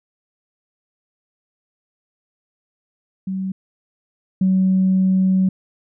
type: tone pair in turn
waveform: sine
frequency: 190 / 188.25 Hz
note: F#3 / F#3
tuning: +46 / +30 cents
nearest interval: unison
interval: 16 cents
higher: first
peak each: -21 / -12 dBFS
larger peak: second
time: 3.27-3.52 / 4.41-5.49 s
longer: second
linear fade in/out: 5 ms
effects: tanh soft clip ceiling -8 dBFS